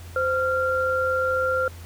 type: tone pair together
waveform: sine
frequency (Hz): 518 / 1384.1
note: C5 / F6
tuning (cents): -17 / -16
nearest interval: octave + perfect fourth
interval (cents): 1701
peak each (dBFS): -23 / -23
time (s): 0.16-1.68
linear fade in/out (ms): 2
effects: added 85 Hz sine -38 dBFS peak until 1.85 s + pink hiss -47 dBFS RMS until 1.85 s